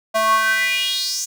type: tone with high-pass filter sweep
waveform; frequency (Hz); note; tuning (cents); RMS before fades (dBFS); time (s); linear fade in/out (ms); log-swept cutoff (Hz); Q
square; 220; A3; 0; -19; 0.14-1.26; 20; 760 to 6700; 5.4
effects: none